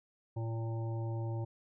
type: harmonic tone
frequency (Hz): 113.8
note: A#2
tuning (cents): -41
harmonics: 1 / 3 / 5 / 7 / 8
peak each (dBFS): -34 / -44 / -48 / -51 / -52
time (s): 0.36-1.45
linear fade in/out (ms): 10
effects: none